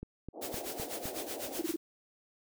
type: click train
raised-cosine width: 3 ms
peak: -28 dBFS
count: 5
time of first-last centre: 0.03-1.056 s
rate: 3.9 Hz
type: band-pass noise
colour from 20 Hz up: white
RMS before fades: -43 dBFS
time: 0.33-1.65 s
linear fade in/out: 50 ms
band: 250 to 760 Hz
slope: 48 dB/octave
type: noise with tremolo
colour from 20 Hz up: white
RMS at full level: -39 dBFS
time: 0.41-1.77 s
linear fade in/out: 20 ms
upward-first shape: sine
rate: 8 Hz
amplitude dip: 80%
type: tone bursts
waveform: sine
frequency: 329.6 Hz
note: E4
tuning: in tune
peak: -29 dBFS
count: 4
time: 1.59-1.762 s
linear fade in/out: 5 ms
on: 25 ms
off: 24 ms
effects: none